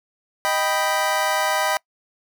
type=chord; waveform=25% pulse; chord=Eb augmented; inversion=none; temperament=equal; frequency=622.3 / 784 / 987.8 Hz; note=Eb5 / G5 / B5; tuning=0 / 0 / 0 cents; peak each=-20 dBFS; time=0.45-1.77 s; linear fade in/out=0 ms; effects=noise-tail reverb RT60 0.1 s tail -25 dB re dry